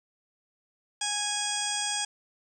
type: harmonic tone with a mistuned harmonic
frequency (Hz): 827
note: G#5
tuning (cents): -8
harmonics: 1 / 2 / 3 / 4 / 6 / 7 / 8 / 9 / 10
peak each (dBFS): -36 / -38 / -40 / -34 / -36 / -40 / -38 / -39 / -34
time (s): 1.01-2.05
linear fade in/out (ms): 5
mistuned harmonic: 9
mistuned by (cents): -50
effects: 10-bit